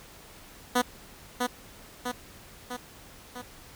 10% pulse tone with echo, 246.9 Hz, B3, in tune, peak -13 dBFS, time 0.75-0.82 s, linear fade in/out 10 ms, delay 650 ms, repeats 4, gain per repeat -4 dB, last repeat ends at 3.42 s, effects pink hiss -50 dBFS RMS until 3.75 s

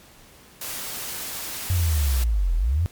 white noise, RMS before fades -32 dBFS, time 0.61-2.24 s, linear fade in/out 5 ms
sine linear two-way sweep, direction down then up, 92.5 to 39.17 to 92.5 Hz, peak -18 dBFS, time 1.7-2.86 s, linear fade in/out 0 ms, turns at 2.56 s
effects pink hiss -50 dBFS RMS until 2.91 s + MP3 96 kbps

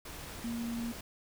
sine tone in noise, 233.5 Hz, A#3, 3 cents sharp, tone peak -34 dBFS, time 0.44-0.92 s, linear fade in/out 5 ms, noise pink, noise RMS -45 dBFS, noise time 0.05-1.01 s, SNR +8 dB, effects none

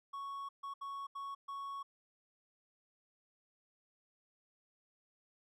triangle tone bursts at uneven times, 1110 Hz, C#6, 2 cents sharp, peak -39 dBFS, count 5, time 0.13-0.49 / 0.63-0.74 / 0.81-1.07 / 1.15-1.35 / 1.48-1.83 s, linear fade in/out 10 ms, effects none

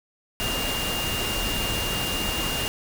sine tone in noise, 2814 Hz, F7, 12 cents sharp, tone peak -29 dBFS, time 0.4-2.68 s, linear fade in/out 0 ms, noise pink, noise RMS -28 dBFS, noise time 0.4-2.68 s, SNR -4 dB, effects none

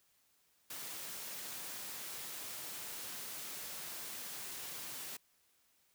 white high-pass noise, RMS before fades -45 dBFS, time 0.7-5.17 s, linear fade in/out 5 ms, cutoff 110 Hz, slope 12 dB/octave, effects white hiss -73 dBFS RMS until 5.94 s

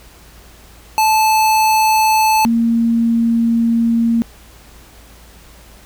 square / sine tone pair in turn, 872 / 231 Hz, A5 / A#3, -16 / -16 cents, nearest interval octave + major seventh, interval 2300 cents, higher first, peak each -11 dBFS, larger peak neither, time 0.98-2.45 / 2.45-4.22 s, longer second, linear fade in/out 0 ms, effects added 56 Hz sine -43 dBFS peak until 5.85 s + pink hiss -44 dBFS RMS until 5.85 s

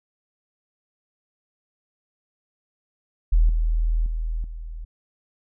sine tone with level steps, 40.34 Hz, E1, 37 cents flat, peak -13 / -18 / -23 / -31 dBFS, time 3.32-4.85 s, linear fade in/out 10 ms, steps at 3.49 / 4.06 / 4.44 s, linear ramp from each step 2 ms, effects none

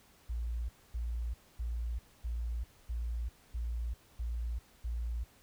sine tone bursts, 58.27 Hz, A#1, in tune, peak -33 dBFS, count 8, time 0.29-5.24 s, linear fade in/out 10 ms, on 400 ms, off 250 ms, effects pink hiss -63 dBFS RMS until 5.42 s

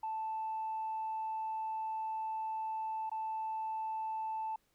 sine tone with dropouts, 880 Hz, A5, in tune, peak -34 dBFS, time 0.03-4.56 s, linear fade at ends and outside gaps 5 ms, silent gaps 3.096-3.115 s, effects tanh soft clip ceiling -31 dBFS + pink hiss -75 dBFS RMS until 4.74 s

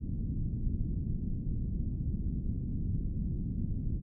pink low-pass noise, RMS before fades -33 dBFS, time 0-4.02 s, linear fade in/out 50 ms, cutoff 230 Hz, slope 24 dB/octave, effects none

